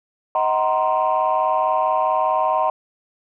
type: chord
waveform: sine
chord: C half-diminished seventh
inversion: first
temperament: just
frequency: 627.9 / 753.5 / 941.9 / 1046.5 Hz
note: Eb5 / Gb5 / Bb5 / C6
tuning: +16 / +31 / +18 / 0 cents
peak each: -21 dBFS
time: 0.35-2.7 s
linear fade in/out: 2 ms
effects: tanh soft clip ceiling -9 dBFS